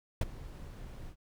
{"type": "noise with ADSR envelope", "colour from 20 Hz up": "brown", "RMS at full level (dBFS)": -24, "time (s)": [0.21, 1.16], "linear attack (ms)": 5, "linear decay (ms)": 24, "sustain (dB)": -21, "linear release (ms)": 76, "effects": []}